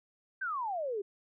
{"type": "exponential sweep", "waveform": "sine", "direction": "down", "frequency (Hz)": [1600, 384.4], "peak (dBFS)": -32, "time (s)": [0.41, 1.02], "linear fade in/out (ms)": 10, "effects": []}